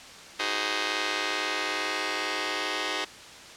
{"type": "chord", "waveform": "5% pulse", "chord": "Ab dominant seventh", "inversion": "second", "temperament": "just", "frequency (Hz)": [311.5, 373.8, 415.3, 519.1], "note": ["Eb4", "Gb4", "Ab4", "C5"], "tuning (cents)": [2, 18, 0, -14], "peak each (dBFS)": -22, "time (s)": [0.39, 3.05], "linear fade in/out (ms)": 10, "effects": ["white hiss -45 dBFS RMS until 3.56 s", "low-pass 6000 Hz 12 dB/octave"]}